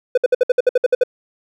triangle tone bursts, 499.4 Hz, B4, 19 cents sharp, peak -7 dBFS, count 11, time 0.15-1.036 s, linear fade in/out 5 ms, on 26 ms, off 60 ms, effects none

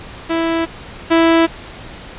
sawtooth tone pair in turn, 330 / 330 Hz, E4 / E4, +2 / +2 cents, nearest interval unison, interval 0 cents, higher neither, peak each -11 / -5 dBFS, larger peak second, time 0.29-0.66 / 1.1-1.47 s, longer neither, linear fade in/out 20 ms, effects pink hiss -34 dBFS RMS until 2.18 s + resampled to 8000 Hz

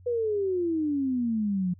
sine exponential sweep, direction down, 493.9 to 174.9 Hz, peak -24 dBFS, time 0.06-1.74 s, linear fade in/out 10 ms, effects added 91 Hz sine -49 dBFS peak until 1.79 s

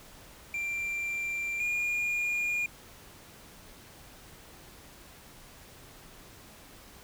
triangle tone pair in turn, 2365 / 2424 Hz, D7 / D#7, +12 / -46 cents, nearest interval unison, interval 42 cents, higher second, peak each -29 / -26 dBFS, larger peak second, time 0.54-1.6 / 1.6-2.66 s, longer neither, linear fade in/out 2 ms, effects pink hiss -52 dBFS RMS until 7.03 s

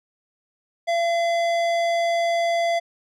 sine tone with tanh clipping, 680 Hz, F5, 46 cents flat, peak -21 dBFS, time 0.87-2.8 s, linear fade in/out 20 ms, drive 16 dB, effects none

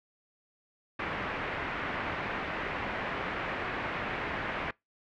white low-pass noise, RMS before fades -35 dBFS, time 0.99-4.71 s, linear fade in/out 5 ms, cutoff 2200 Hz, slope 24 dB/octave, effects noise-tail reverb RT60 0.2 s tail -25 dB re dry

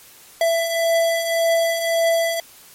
square beating tone pair, 664 / 665.8 Hz, E5 / E5, +12 / +17 cents, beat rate 1.8 Hz, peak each -25 / -18 dBFS, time 0.41-2.4 s, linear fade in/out 2 ms, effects white hiss -46 dBFS RMS until 2.74 s + MP3 64 kbps

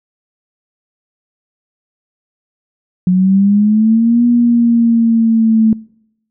sine linear two-way sweep, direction up then down, 180 to 240.5 to 219.8 Hz, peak -7 dBFS, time 3.07-5.73 s, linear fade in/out 2 ms, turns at 4.25 s, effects noise-tail reverb RT60 0.8 s tail -25 dB re dry

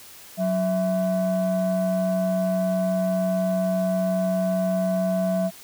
sine tone pair together, 185.01 / 659.3 Hz, F#3 / E5, 0 / 0 cents, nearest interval octave + minor seventh, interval 2200 cents, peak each -21 dBFS, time 0.37-5.51 s, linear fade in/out 50 ms, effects tanh soft clip ceiling -17 dBFS + white hiss -45 dBFS RMS until 5.63 s

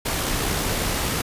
pink noise with amplitude modulation, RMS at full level -23 dBFS, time 0.05-1.22 s, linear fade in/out 10 ms, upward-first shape sine, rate 65.2 Hz, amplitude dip 25%, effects resampled to 32000 Hz

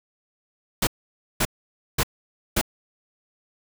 pink noise bursts, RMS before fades -21 dBFS, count 4, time 0.82-2.614 s, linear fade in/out 5 ms, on 51 ms, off 530 ms, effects none

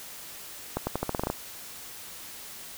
accelerating click train, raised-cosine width 1 ms, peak -13 dBFS, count 10, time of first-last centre 0.77-1.3 s, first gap 100 ms, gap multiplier 0.86, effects white hiss -43 dBFS RMS until 2.77 s

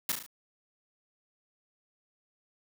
white noise with echo, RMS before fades -29 dBFS, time 0.09-0.12 s, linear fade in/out 2 ms, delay 36 ms, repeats 4, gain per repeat -5 dB, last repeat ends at 0.264 s, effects none

